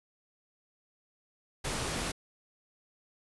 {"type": "noise", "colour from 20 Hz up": "pink", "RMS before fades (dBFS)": -34, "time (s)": [1.64, 2.12], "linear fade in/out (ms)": 10, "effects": ["resampled to 24000 Hz"]}